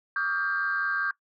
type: tone cluster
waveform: sine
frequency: 1144 / 1229 / 1405 / 1590 Hz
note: D6 / D#6 / F6 / G6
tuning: -46 / -22 / +10 / +24 cents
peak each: -32 / -35 / -35 / -26 dBFS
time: 0.16-1.11 s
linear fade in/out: 2 ms
effects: noise-tail reverb RT60 0.1 s tail -19 dB re dry + tanh soft clip ceiling -18 dBFS